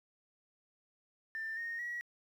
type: tone with pitch steps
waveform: sine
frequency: 1786 / 1851.1 / 1918.6 Hz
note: A6 / A#6 / A#6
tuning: +25 / -13 / +49 cents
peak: -36 dBFS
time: 1.35-2.01 s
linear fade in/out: 0 ms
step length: 220 ms
effects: tanh soft clip ceiling -33 dBFS + 11-bit